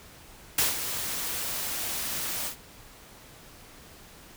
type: noise with ADSR envelope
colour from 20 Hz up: white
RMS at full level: -22 dBFS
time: 0.58-2.56 s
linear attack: 5 ms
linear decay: 150 ms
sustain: -10 dB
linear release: 97 ms
effects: pink hiss -50 dBFS RMS until 4.36 s